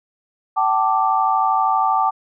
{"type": "chord", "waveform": "sine", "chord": "G suspended second", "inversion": "none", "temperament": "equal with one note detuned", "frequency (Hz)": [767.4, 880, 1174.7], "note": ["G5", "A5", "D6"], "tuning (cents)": [-37, 0, 0], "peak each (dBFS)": -19, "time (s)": [0.56, 2.11], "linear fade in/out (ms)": 20, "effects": []}